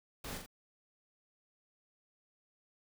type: noise with echo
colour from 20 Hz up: pink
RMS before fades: -44 dBFS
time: 0.24-0.38 s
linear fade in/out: 5 ms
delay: 41 ms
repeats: 2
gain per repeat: -4 dB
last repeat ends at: 0.462 s
effects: none